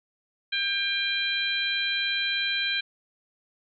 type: harmonic tone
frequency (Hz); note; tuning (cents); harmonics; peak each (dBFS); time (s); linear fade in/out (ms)
797; G5; +28; 2 / 3 / 4 / 5; -30 / -30 / -30 / -30; 0.52-2.81; 10
effects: none